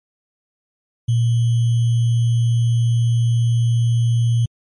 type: tone with sample-and-hold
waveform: sine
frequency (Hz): 117.2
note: A#2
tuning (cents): +10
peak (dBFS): -13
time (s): 1.08-4.46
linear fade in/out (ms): 10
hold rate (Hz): 3150
effects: MP3 48 kbps